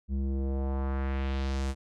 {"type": "tone with low-pass filter sweep", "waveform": "square", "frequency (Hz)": 67.3, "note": "C2", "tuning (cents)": 49, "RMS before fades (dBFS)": -30, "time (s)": [0.08, 1.75], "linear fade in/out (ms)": 50, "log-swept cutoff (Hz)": [190, 9200], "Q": 1.4, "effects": []}